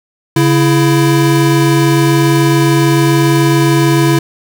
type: tone pair together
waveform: square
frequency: 140 / 333 Hz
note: C#3 / E4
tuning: +18 / +18 cents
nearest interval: octave + minor third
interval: 1500 cents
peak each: -11 dBFS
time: 0.36-4.19 s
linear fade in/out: 5 ms
effects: none